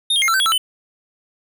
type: tone with pitch steps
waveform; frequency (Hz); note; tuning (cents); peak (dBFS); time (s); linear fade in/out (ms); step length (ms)
square; 3674 / 3230 / 2129 / 1341 / 1543 / 3342 / 1324 / 3023; A#7 / G#7 / C7 / E6 / G6 / G#7 / E6 / F#7; -26 / -49 / +30 / +29 / -28 / +10 / +7 / +36; -15; 0.1-0.58; 5; 60
effects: none